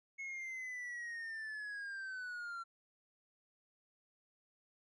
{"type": "linear sweep", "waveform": "triangle", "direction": "down", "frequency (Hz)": [2186, 1356], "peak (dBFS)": -40, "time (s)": [0.18, 2.64], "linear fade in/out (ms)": 20, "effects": ["resampled to 22050 Hz"]}